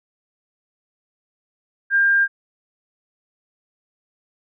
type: tone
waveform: sine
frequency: 1600 Hz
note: G6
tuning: 35 cents sharp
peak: -13 dBFS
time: 1.9-2.28 s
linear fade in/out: 50 ms
effects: none